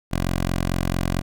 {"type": "tone", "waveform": "10% pulse", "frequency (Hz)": 44.46, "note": "F1", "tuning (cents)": 32, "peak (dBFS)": -13, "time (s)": [0.11, 1.22], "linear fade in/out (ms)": 20, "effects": []}